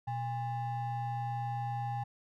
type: ring-modulated tone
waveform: triangle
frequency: 466.2 Hz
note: A#4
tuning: in tune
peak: -28 dBFS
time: 0.07-2.04 s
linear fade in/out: 10 ms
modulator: 345 Hz
effects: none